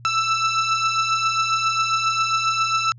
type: beating tone pair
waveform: sawtooth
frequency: 1318.5 / 1325.9 Hz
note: E6 / E6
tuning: 0 / +10 cents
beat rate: 7.4 Hz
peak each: -21 / -16 dBFS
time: 0.05-2.92 s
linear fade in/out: 0 ms
effects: added 119 Hz sine -41 dBFS peak until 2.98 s + resampled to 16000 Hz